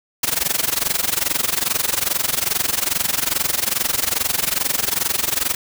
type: noise with amplitude modulation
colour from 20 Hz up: white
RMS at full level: -17 dBFS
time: 0.23-5.55 s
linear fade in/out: 5 ms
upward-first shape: sine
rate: 22.4 Hz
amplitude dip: 90%
effects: none